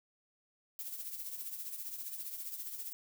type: noise with tremolo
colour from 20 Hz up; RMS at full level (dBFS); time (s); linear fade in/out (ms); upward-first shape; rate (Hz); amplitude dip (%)
violet; -40; 0.79-2.93; 0; triangle; 15; 65
effects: none